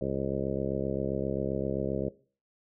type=harmonic tone; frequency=67.6 Hz; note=C#2; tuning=43 cents flat; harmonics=1 / 2 / 3 / 4 / 5 / 6 / 7 / 8 / 9; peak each=-41 / -36 / -36 / -40 / -37 / -36 / -38 / -35 / -39 dBFS; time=0.01-2.09 s; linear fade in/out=5 ms; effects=noise-tail reverb RT60 0.4 s tail -20 dB re dry